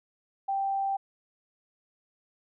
sine tone, 784 Hz, G5, in tune, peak -26 dBFS, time 0.48-0.97 s, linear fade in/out 10 ms, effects none

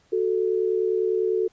sine tone pair together, 370 / 440 Hz, F#4 / A4, 0 / 0 cents, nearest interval minor third, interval 300 cents, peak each -23 dBFS, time 0.12-1.48 s, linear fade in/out 10 ms, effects pink hiss -62 dBFS RMS until 1.52 s + resampled to 16000 Hz

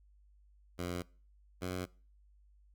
10% pulse tone pair in turn, 88.3 / 91.26 Hz, F2 / F#2, +20 / -23 cents, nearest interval minor second, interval 57 cents, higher second, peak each -28 dBFS, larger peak neither, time 0.78-1.03 / 1.61-1.86 s, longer neither, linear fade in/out 20 ms, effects noise-tail reverb RT60 0.4 s tail -23 dB re dry + added 50 Hz sine -61 dBFS peak until 2.74 s

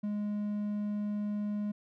triangle tone, 207.7 Hz, G#3, in tune, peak -29 dBFS, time 0.03-1.72 s, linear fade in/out 10 ms, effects none

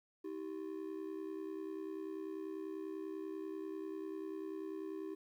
triangle ring-modulated tone, 353.5 Hz, F4, 21 cents sharp, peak -36 dBFS, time 0.24-5.15 s, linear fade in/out 10 ms, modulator 35.1 Hz, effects 12-bit

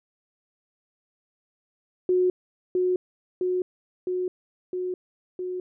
sine tone with echo, 364.8 Hz, F#4, 24 cents flat, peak -18 dBFS, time 2.09-2.3 s, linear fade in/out 2 ms, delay 660 ms, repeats 5, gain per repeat -2 dB, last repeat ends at 5.6 s, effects none

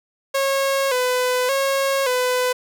sawtooth tone with vibrato, 523.3 Hz, C5, in tune, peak -14 dBFS, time 0.34-2.53 s, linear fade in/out 10 ms, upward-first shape square, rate 0.87 Hz, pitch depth 73 cents each way, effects none

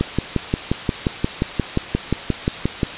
click train, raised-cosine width 3 ms, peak -4 dBFS, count 17, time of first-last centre 0.01-2.832 s, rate 5.67 Hz, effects white hiss -30 dBFS RMS until 2.97 s + resampled to 8000 Hz

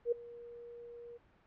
sine tone with ADSR envelope, 474.7 Hz, A#4, 31 cents sharp, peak -26 dBFS, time 0.05-1.18 s, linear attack 69 ms, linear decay 8 ms, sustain -21 dB, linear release 18 ms, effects pink hiss -67 dBFS RMS until 1.46 s + low-pass 2000 Hz 12 dB/octave

